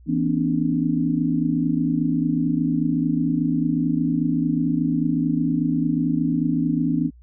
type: tone cluster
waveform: sine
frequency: 164 / 241.7 / 266.7 / 295.3 Hz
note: E3 / B3 / C4 / D4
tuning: -9 / -37 / +33 / +10 cents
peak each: -24 dBFS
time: 0.06-7.11 s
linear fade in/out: 50 ms
effects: added 60 Hz sine -45 dBFS peak until 7.22 s